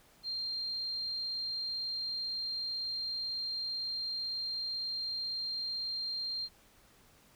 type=tone; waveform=sine; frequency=4186 Hz; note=C8; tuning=in tune; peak=-34 dBFS; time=0.23-6.49 s; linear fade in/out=50 ms; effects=pink hiss -63 dBFS RMS until 7.35 s